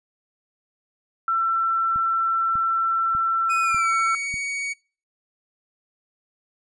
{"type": "tone", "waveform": "sine", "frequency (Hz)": 1343, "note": "E6", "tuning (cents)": 32, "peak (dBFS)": -19, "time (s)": [1.28, 4.15], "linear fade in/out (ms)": 2}
{"type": "click train", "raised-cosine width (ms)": 5, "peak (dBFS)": -26, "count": 5, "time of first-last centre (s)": [1.96, 4.341], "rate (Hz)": 1.68}
{"type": "tone with pitch glide", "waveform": "45% pulse", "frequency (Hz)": [2489, 2243], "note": ["D#7", "C#7"], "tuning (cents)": [0, 20], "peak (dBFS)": -25, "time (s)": [3.49, 4.74], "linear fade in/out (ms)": 20, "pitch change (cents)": -180, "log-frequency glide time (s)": [3.62, 3.92]}
{"effects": ["noise-tail reverb RT60 0.4 s tail -24 dB re dry", "resampled to 22050 Hz"]}